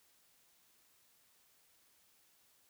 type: silence
effects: white hiss -70 dBFS RMS until 2.69 s